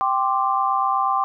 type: chord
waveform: sine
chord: G suspended fourth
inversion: none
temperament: equal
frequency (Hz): 784 / 1046.5 / 1174.7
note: G5 / C6 / D6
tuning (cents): 0 / 0 / 0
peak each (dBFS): -22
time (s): 0.01-1.24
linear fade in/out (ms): 0
effects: none